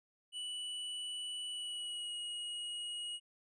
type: tone with pitch glide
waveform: square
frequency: 2960 to 2894 Hz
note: F#7 to F#7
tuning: 0 to -39 cents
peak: -40 dBFS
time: 0.32-3.2 s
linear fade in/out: 50 ms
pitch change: -39 cents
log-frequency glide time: 1.49-2.14 s
effects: resampled to 22050 Hz